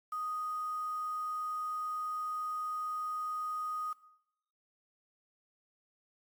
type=tone with quantisation; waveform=sine; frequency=1244.5 Hz; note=D#6; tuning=in tune; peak=-34 dBFS; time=0.12-3.93 s; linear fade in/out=5 ms; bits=9; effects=noise-tail reverb RT60 0.8 s tail -18 dB re dry + MP3 96 kbps